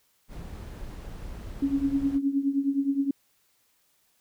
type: noise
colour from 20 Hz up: brown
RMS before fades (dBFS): -39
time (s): 0.28-2.2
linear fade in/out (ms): 50
type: tone with tremolo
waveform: sine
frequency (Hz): 277.2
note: C#4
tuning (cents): 0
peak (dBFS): -19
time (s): 1.62-3.11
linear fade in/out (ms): 5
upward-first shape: triangle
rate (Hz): 9.6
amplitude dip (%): 85
effects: white hiss -68 dBFS RMS until 4.2 s